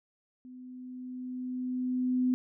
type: tone with level ramp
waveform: sine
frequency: 252.8 Hz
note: B3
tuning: 41 cents sharp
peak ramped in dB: -45 to -23 dBFS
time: 0.45-2.34 s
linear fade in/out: 0 ms
effects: none